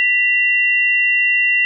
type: tone pair together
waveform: sine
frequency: 1975.5 / 2753 Hz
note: B6 / F7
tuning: 0 / -25 cents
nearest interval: tritone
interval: 575 cents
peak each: -15 dBFS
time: 0-1.65 s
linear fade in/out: 0 ms
effects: none